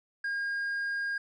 triangle tone, 1620 Hz, G#6, 43 cents flat, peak -28 dBFS, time 0.24-1.18 s, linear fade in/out 5 ms, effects resampled to 22050 Hz

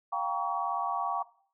sine chord, G half-diminished seventh, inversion third, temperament just, 705.6 / 784 / 940.8 / 1128.9 Hz, F5 / G5 / Bb5 / Db6, +18 / 0 / +16 / +31 cents, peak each -36 / -34 / -35 / -32 dBFS, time 0.12-1.23 s, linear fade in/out 10 ms, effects noise-tail reverb RT60 0.5 s tail -17 dB re dry

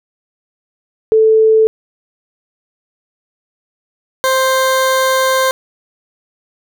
sine / 20% pulse tone pair in turn, 439.8 / 524.2 Hz, A4 / C5, -1 / +3 cents, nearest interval minor third, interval 304 cents, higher second, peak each -6 dBFS, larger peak neither, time 1.12-1.67 / 4.24-5.51 s, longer second, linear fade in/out 0 ms, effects none

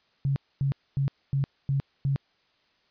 sine tone bursts, 137.9 Hz, C#3, 9 cents flat, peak -22 dBFS, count 6, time 0.25-2.16 s, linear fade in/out 0 ms, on 110 ms, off 250 ms, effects white hiss -67 dBFS RMS until 2.9 s + resampled to 11025 Hz

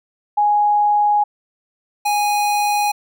sine / square tone pair in turn, 830.6 / 827.4 Hz, G#5 / G#5, 0 / -7 cents, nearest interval unison, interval 7 cents, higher first, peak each -12 / -16 dBFS, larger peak first, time 0.37-1.24 / 2.05-2.92 s, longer neither, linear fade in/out 10 ms, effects none

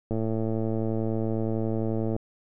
click train, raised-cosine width 2 ms, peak -16 dBFS, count 229, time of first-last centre 0.11-2.164 s, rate 111 Hz, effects none

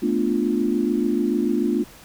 sine chord, B half-diminished seventh, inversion third, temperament equal, 220 / 246.9 / 293.7 / 349.2 Hz, A3 / B3 / D4 / F4, 0 / 0 / 0 / 0 cents, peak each -24 dBFS, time 0.02-1.84 s, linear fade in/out 10 ms, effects pink hiss -46 dBFS RMS until 2.04 s

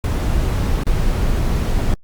brown noise with dropouts, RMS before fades -17 dBFS, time 0.04-1.94 s, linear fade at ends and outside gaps 1 ms, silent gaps 0.835-0.867 s, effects Opus 48 kbps

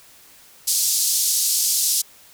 pink band-pass noise, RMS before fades -20 dBFS, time 0.67-2.02 s, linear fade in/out 10 ms, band 4900 to 14000 Hz, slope 24 dB/octave, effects white hiss -49 dBFS RMS until 2.33 s

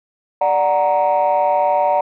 sine chord, D augmented, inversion none, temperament equal, 587.3 / 740 / 932.3 Hz, D5 / F#5 / A#5, 0 / 0 / 0 cents, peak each -16 dBFS, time 0.41-2.01 s, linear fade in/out 5 ms, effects tanh soft clip ceiling -8 dBFS

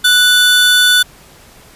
45% pulse tone pair together, 1480 / 3504 Hz, F#6 / A7, 0 / -8 cents, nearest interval octave + minor third, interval 1492 cents, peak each -10 dBFS, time 0.04-1.03 s, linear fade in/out 10 ms, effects pink hiss -42 dBFS RMS until 1.75 s + resampled to 32000 Hz

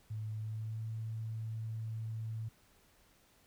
sine tone with pitch glide, 108.4 to 111.38 Hz, A2 to A2, -25 to +22 cents, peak -37 dBFS, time 0.1-2.49 s, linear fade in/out 10 ms, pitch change +47 cents, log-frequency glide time 0.37-0.86 s, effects pink hiss -67 dBFS RMS until 3.46 s

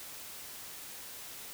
silence, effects white hiss -46 dBFS RMS until 1.53 s

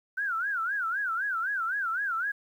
sine tone with vibrato, 1484 Hz, F#6, 5 cents sharp, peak -27 dBFS, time 0.17-2.32 s, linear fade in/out 10 ms, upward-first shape sine, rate 3.9 Hz, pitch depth 210 cents each way, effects 10-bit

